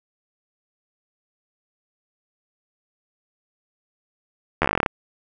slowing click train, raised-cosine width 0.5 ms, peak -3 dBFS, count 13, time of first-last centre 4.62-4.862 s, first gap 12 ms, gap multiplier 1.09, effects none

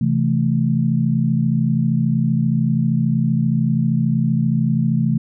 sine chord, A minor, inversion first, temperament just, 132 / 165 / 220 Hz, C3 / E3 / A3, +16 / +2 / 0 cents, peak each -19 dBFS, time 0.01-5.18 s, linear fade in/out 5 ms, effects none

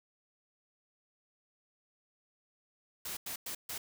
white noise bursts at uneven times, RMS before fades -40 dBFS, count 4, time 3.05-3.17 / 3.26-3.36 / 3.46-3.55 / 3.69-3.78 s, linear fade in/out 5 ms, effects none

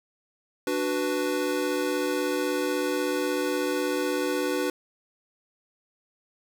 square chord, B minor, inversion first, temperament equal, 293.7 / 370 / 493.9 Hz, D4 / F#4 / B4, 0 / 0 / 0 cents, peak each -30 dBFS, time 0.67-4.7 s, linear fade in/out 2 ms, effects none

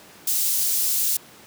white high-pass noise, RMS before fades -22 dBFS, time 0.27-1.17 s, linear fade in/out 5 ms, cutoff 5500 Hz, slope 12 dB/octave, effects pink hiss -47 dBFS RMS until 1.46 s + high-pass 150 Hz 12 dB/octave

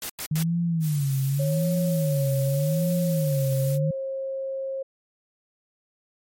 white noise bursts, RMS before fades -32 dBFS, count 3, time 0.02-0.429 s, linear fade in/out 2 ms, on 75 ms, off 92 ms
sine tone with vibrato, 151.9 Hz, D#3, 41 cents flat, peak -21 dBFS, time 0.31-3.91 s, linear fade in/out 5 ms, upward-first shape sine, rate 0.85 Hz, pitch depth 210 cents each way
blue noise, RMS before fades -37 dBFS, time 0.8-3.79 s, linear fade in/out 50 ms
sine tone with pitch glide, 550 to 536.5 Hz, C#5 to C5, -14 to +43 cents, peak -27 dBFS, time 1.39-4.83 s, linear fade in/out 10 ms, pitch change -43 cents, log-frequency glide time 2.59-3.65 s
effects MP3 64 kbps

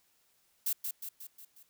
violet noise with echo, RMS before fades -31 dBFS, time 0.66-0.73 s, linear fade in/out 5 ms, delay 180 ms, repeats 5, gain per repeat -5 dB, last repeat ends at 1.63 s, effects white hiss -71 dBFS RMS until 1.69 s

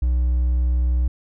triangle tone with hard clipping, 61.9 Hz, B1, 5 cents sharp, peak -17 dBFS, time 0.02-1.08 s, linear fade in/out 5 ms, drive 5 dB, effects none

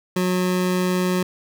25% pulse tone, 182.2 Hz, F#3, 26 cents flat, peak -15 dBFS, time 0.16-1.23 s, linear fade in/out 5 ms, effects none

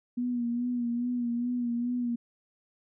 sine tone with vibrato, 241.3 Hz, B3, 40 cents flat, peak -27 dBFS, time 0.17-2.16 s, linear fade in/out 10 ms, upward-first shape sine, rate 2.4 Hz, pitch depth 40 cents each way, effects none

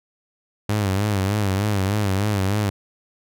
sawtooth tone with vibrato, 100.4 Hz, G2, 42 cents sharp, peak -15 dBFS, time 0.69-2.7 s, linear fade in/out 5 ms, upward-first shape sine, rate 3.3 Hz, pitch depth 100 cents each way, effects none

